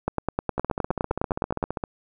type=two click trains; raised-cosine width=1 ms; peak=-9 / -13 dBFS; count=16 / 20; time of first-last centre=0.08-1.628 / 0.58-1.838 s; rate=9.69 / 15.1 Hz; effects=none